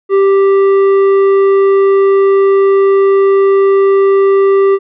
sine tone with tanh clipping, 392 Hz, G4, in tune, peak -7 dBFS, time 0.09-4.79 s, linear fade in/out 50 ms, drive 9 dB, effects none

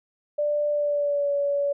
sine tone with pitch glide, 590 to 568.6 Hz, D5 to C#5, +8 to +44 cents, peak -21 dBFS, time 0.38-1.73 s, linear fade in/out 10 ms, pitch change -64 cents, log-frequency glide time 0.7-1.32 s, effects none

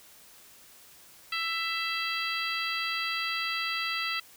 harmonic tone with a mistuned harmonic, 664 Hz, E5, 12 cents sharp, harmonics 2 / 3 / 4 / 5 / 6 / 7, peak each -35 / -35 / -34 / -37 / -39 / -38 dBFS, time 1.32-4.2 s, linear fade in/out 5 ms, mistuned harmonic 5, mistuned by -42 cents, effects white hiss -54 dBFS RMS until 4.36 s

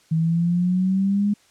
sine exponential sweep, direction up, 159.3 to 207.7 Hz, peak -17 dBFS, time 0.11-1.34 s, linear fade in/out 10 ms, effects white hiss -57 dBFS RMS until 1.5 s + low-pass 8000 Hz 12 dB/octave

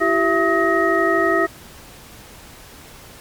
sine tone cluster, 334.5 / 386.7 / 667 / 1271 / 1878 Hz, E4 / G4 / E5 / D#6 / A#6, +25 / -24 / +20 / +36 / +12 cents, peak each -21 dBFS, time 0-1.47 s, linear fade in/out 20 ms, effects pink hiss -42 dBFS RMS until 3.2 s + Opus 48 kbps

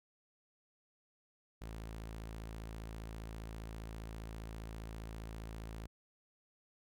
sawtooth tone, 55 Hz, A1, in tune, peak -40 dBFS, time 1.61-5.87 s, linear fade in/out 10 ms, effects none

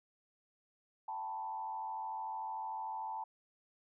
sine tone with frequency modulation, 880 Hz, A5, in tune, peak -38 dBFS, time 1.08-3.24 s, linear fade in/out 5 ms, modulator 93.4 Hz, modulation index 0.91, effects none

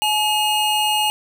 square tone pair together, 851.4 / 2858 Hz, G#5 / F7, +43 / +39 cents, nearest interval octave + major sixth, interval 2096 cents, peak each -20 dBFS, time 0.02-1.1 s, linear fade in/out 0 ms, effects none

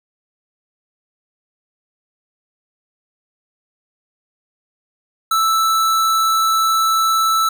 square tone, 1318.5 Hz, E6, in tune, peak -14 dBFS, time 5.31-7.49 s, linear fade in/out 5 ms, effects none

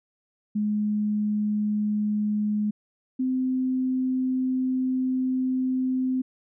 sine tone pair in turn, 210 / 257.8 Hz, G#3 / C4, +19 / -26 cents, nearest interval major third, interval 355 cents, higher second, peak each -22 / -22 dBFS, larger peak neither, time 0.55-2.71 / 3.19-6.22 s, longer second, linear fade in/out 10 ms, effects none

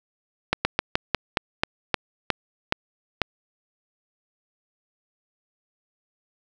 slowing click train, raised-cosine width 0.3 ms, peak -3 dBFS, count 11, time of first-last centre 0.53-3.217 s, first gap 120 ms, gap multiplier 1.17, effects none

